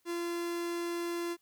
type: tone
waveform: 45% pulse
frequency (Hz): 343.4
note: F4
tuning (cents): -29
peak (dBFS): -33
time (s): 0.05-1.37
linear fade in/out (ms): 50
effects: white hiss -74 dBFS RMS until 1.41 s